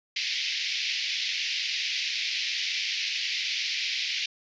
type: band-pass noise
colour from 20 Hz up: pink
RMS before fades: -30 dBFS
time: 0.16-4.26 s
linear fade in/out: 5 ms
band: 2100 to 5500 Hz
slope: 48 dB/octave
effects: resampled to 16000 Hz